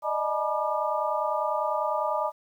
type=tone cluster; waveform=sine; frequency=599 / 629 / 859 / 964 / 1198 Hz; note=D5 / D#5 / A5 / B5 / D6; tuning=+34 / +19 / -42 / -42 / +34 cents; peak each=-31 dBFS; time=0.02-2.32 s; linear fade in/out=50 ms; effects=10-bit